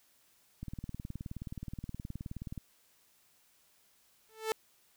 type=click train; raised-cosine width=5 ms; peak=-28 dBFS; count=38; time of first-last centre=0.63-2.577 s; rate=19 Hz
type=tone with exponential growth; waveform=sawtooth; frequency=440 Hz; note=A4; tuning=in tune; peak=-23 dBFS; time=4.29-4.52 s; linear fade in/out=0 ms; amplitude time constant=49 ms
effects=white hiss -68 dBFS RMS until 4.96 s